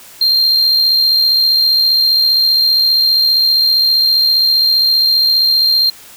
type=tone with amplitude modulation; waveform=triangle; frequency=4186 Hz; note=C8; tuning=in tune; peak=-6 dBFS; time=0.21-5.9 s; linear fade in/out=5 ms; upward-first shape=sine; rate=75.1 Hz; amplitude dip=35%; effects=white hiss -38 dBFS RMS until 6.16 s